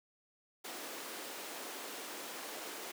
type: high-pass noise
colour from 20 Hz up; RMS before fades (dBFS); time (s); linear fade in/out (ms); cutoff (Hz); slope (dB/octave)
pink; -45; 0.64-2.92; 10; 290; 24
effects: none